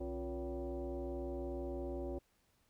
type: tone with frequency modulation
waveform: sine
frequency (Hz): 146.83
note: D3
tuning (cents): 0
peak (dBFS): -38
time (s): 0-2.19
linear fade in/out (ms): 10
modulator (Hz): 208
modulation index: 2.2
effects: pink hiss -75 dBFS RMS until 2.69 s